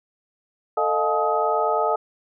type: tone cluster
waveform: sine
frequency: 444.4 / 617 / 706 / 858 / 1262 Hz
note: A4 / D#5 / F5 / A5 / D#6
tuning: +17 / -15 / +19 / -44 / +24 cents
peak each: -25 dBFS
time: 0.77-1.96 s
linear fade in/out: 5 ms
effects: none